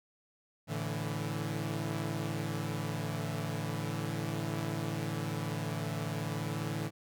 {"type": "chord", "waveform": "sawtooth", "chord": "A suspended fourth", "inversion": "none", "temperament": "equal with one note detuned", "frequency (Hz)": [110, 144.64, 164.81], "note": ["A2", "D3", "E3"], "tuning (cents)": [0, -26, 0], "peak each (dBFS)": -34, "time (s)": [0.67, 6.91], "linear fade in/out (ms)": 50, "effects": []}